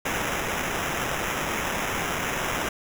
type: noise with sample-and-hold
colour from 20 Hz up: white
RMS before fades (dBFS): -28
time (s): 0.05-2.69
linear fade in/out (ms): 5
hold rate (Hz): 4410
effects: none